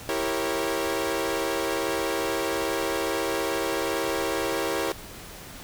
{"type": "chord", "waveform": "sawtooth", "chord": "E diminished seventh", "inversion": "none", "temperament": "equal with one note detuned", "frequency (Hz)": [329.6, 392, 466.2, 547.7], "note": ["E4", "G4", "Bb4", "Db5"], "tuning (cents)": [0, 0, 0, -21], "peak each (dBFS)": -27, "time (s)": [0.09, 4.92], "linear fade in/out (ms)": 0, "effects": ["pink hiss -42 dBFS RMS until 5.63 s"]}